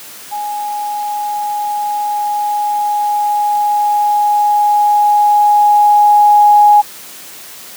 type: tone with level ramp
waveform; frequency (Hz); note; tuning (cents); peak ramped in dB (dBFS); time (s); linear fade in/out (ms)
sine; 830.6; G#5; 0; -18 to -3; 0.31-6.82; 20
effects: white hiss -33 dBFS RMS until 7.76 s + high-pass 150 Hz 12 dB/octave